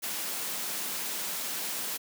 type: high-pass noise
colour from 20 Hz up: white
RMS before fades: -34 dBFS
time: 0.02-1.98 s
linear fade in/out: 20 ms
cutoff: 150 Hz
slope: 96 dB/octave
effects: none